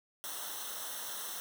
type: noise with comb filter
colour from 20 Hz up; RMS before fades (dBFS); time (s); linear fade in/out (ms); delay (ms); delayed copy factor
white; -41; 0.24-1.4; 0; 0.42; -0.85
effects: none